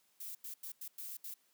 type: noise bursts at uneven times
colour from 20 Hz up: violet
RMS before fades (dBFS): -45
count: 6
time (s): 0.2-0.35 / 0.44-0.54 / 0.63-0.72 / 0.81-0.88 / 0.98-1.17 / 1.24-1.34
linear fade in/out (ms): 5
effects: white hiss -73 dBFS RMS until 1.53 s + high-pass 150 Hz 12 dB/octave